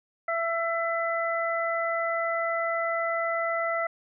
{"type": "harmonic tone", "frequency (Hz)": 668, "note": "E5", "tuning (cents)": 23, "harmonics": [1, 2, 3], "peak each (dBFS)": [-28, -30, -31], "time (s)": [0.28, 3.87], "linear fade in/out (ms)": 5, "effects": []}